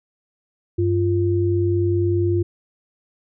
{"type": "tone pair together", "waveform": "sine", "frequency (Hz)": [97.2, 347], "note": ["G2", "F4"], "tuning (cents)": [-14, -11], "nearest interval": "octave + minor seventh", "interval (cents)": 2203, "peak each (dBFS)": -19, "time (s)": [0.78, 2.43], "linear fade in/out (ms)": 10, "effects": []}